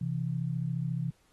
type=tone pair together; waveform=sine; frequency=130.81 / 165.08 Hz; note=C3 / E3; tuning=0 / +3 cents; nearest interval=major third; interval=403 cents; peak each=-32 / -32 dBFS; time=0.01-1.11 s; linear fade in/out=5 ms; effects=pink hiss -68 dBFS RMS until 1.32 s + AAC 32 kbps